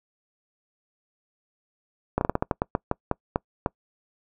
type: slowing click train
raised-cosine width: 1 ms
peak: -8 dBFS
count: 13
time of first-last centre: 2.18-3.661 s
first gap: 31 ms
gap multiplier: 1.23
effects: noise-tail reverb RT60 0.1 s tail -26 dB re dry